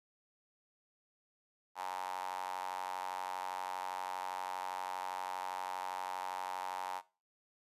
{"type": "tone with high-pass filter", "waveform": "sawtooth", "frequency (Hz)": 92.5, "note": "F#2", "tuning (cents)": 0, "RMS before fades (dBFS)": -41, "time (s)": [1.75, 7.02], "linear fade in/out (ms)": 50, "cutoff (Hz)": 870, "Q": 6.9, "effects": ["noise-tail reverb RT60 0.3 s tail -18 dB re dry", "resampled to 32000 Hz"]}